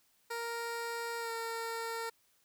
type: tone with pitch glide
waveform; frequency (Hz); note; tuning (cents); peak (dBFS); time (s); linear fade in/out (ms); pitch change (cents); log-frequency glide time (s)
15% pulse; 466.2 to 457.7; A#4 to A#4; 0 to -32; -30; 0.3-2.1; 10; -32; 1.19-1.31
effects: white hiss -71 dBFS RMS until 2.44 s